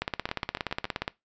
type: two click trains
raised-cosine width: 0.3 ms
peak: -12 / -19 dBFS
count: 19 / 5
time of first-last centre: 0.02-1.079 / 0.29-0.853 s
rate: 17 / 7.1 Hz
effects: noise-tail reverb RT60 0.2 s tail -21 dB re dry + resampled to 16000 Hz